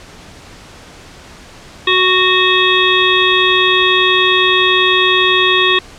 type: harmonic tone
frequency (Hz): 370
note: F#4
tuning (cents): 0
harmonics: 1 / 3 / 5 / 7 / 9 / 10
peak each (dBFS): -16 / -16 / -16 / -16 / -16 / -16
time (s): 1.87-5.79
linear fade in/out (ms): 5
effects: pink hiss -37 dBFS RMS until 5.98 s + low-pass 7000 Hz 12 dB/octave